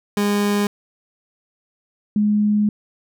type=tone pair in turn; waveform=30% pulse / sine; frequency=204.7 / 209.2 Hz; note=G#3 / G#3; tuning=-25 / +13 cents; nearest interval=unison; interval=38 cents; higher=second; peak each=-14 dBFS; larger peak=neither; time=0.17-0.67 / 2.16-2.69 s; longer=second; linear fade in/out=2 ms; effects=none